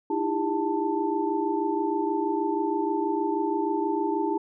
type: tone cluster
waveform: sine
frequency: 309.6 / 335.9 / 399.8 / 885 Hz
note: D#4 / E4 / G4 / A5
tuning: -9 / +33 / +34 / +10 cents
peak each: -29 dBFS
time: 0.1-4.38 s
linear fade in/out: 5 ms
effects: none